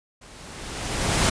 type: noise with level ramp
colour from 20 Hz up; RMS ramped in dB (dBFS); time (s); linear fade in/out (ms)
pink; -47 to -18; 0.21-1.3; 10
effects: resampled to 22050 Hz